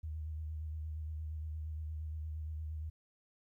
sine tone with vibrato, 77.78 Hz, D#2, in tune, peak -38 dBFS, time 0.03-2.9 s, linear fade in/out 10 ms, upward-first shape square, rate 8.6 Hz, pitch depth 28 cents each way, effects 13-bit

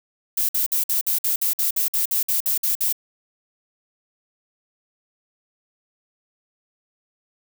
violet noise bursts, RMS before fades -21 dBFS, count 15, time 0.37-2.926 s, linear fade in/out 5 ms, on 120 ms, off 54 ms, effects none

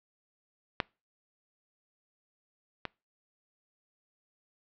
clicks, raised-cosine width 0.3 ms, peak -10 / -17 dBFS, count 2, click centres 0.802 / 2.853 s, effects noise-tail reverb RT60 0.3 s tail -26 dB re dry + low-pass 4000 Hz 12 dB/octave

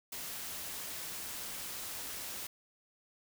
white noise, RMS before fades -42 dBFS, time 0.12-2.47 s, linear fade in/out 5 ms, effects none

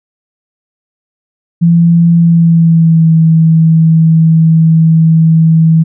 sine tone with pitch glide, 169.1 to 161.74 Hz, E3 to E3, +44 to -33 cents, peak -3 dBFS, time 1.61-5.84 s, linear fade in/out 20 ms, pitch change -77 cents, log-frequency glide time 2.17-3.12 s, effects none

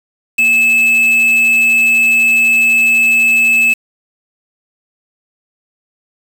triangle tone with quantisation, 2608 Hz, E7, 19 cents flat, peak -6 dBFS, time 0.38-3.74 s, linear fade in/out 10 ms, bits 4, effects none

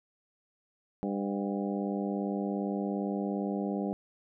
harmonic tone with a mistuned harmonic, 100 Hz, G2, 35 cents sharp, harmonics 2 / 3 / 4 / 5 / 6 / 7 / 8, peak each -32 / -36 / -38 / -40 / -42 / -43 / -44 dBFS, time 1.03-3.93 s, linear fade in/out 0 ms, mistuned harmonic 7, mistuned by +55 cents, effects none

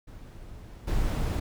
brown noise with level steps, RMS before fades -44 / -27 dBFS, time 0.07-1.4 s, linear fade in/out 10 ms, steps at 0.87 s, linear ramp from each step 10 ms, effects none

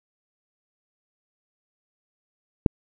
click, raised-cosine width 3 ms, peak -3 dBFS, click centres 2.662 s, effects none

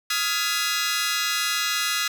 15% pulse chord, F half-diminished seventh, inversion third, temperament just, 1257.2 / 1396.9 / 1676.3 / 2012 Hz, Eb6 / F6 / Ab6 / Cb7, +18 / 0 / +16 / +32 cents, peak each -22 dBFS, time 0.1-2.08 s, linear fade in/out 5 ms, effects none

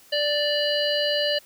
harmonic tone, 587.3 Hz, D5, in tune, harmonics 1 / 3 / 5 / 7 / 8, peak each -24 / -30 / -26 / -30 / -31 dBFS, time 0.12-1.39 s, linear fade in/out 10 ms, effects white hiss -53 dBFS RMS until 1.45 s

